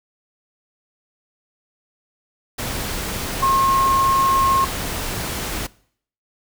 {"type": "tone in noise", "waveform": "sine", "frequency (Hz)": 1075, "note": "C6", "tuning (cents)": 47, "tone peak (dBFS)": -14, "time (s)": [3.42, 4.65], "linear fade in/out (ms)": 10, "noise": "pink", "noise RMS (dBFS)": -26, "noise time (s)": [2.58, 5.67], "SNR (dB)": 9, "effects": ["noise-tail reverb RT60 0.6 s tail -22 dB re dry"]}